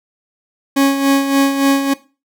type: tone with tremolo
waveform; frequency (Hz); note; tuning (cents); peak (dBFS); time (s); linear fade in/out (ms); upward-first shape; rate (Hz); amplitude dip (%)
40% pulse; 275.3; C#4; -12; -8; 0.76-1.94; 10; sine; 3.5; 60
effects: noise-tail reverb RT60 0.3 s tail -17 dB re dry